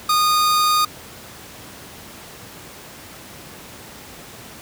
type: tone pair together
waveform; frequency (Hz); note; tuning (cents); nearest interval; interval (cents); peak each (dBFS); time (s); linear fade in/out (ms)
45% pulse; 1230 / 4628; D#6 / D8; -20 / -26; octave + major seventh; 2294; -15 / -24; 0.09-0.85; 5
effects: pink hiss -39 dBFS RMS until 4.61 s + high-pass 80 Hz 12 dB/octave